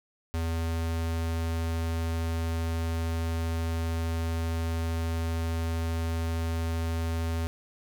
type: tone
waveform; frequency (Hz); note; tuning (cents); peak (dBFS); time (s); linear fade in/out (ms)
square; 82.41; E2; 0; -28; 0.34-7.47; 0
effects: none